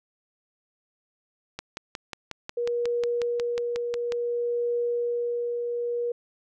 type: click train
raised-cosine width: 0.2 ms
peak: -16 dBFS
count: 15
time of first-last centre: 1.59-4.122 s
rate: 5.53 Hz
type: tone with tremolo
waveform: sine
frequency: 477.8 Hz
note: A#4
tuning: 43 cents sharp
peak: -23 dBFS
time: 2.57-6.12 s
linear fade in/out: 5 ms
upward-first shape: triangle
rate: 0.57 Hz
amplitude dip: 35%
effects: none